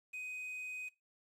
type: tone with quantisation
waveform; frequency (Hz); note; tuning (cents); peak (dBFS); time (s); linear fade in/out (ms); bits
triangle; 2506; D#7; +12; -40; 0.13-0.89; 10; 10
effects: noise-tail reverb RT60 0.2 s tail -17 dB re dry + low-pass 12000 Hz 12 dB/octave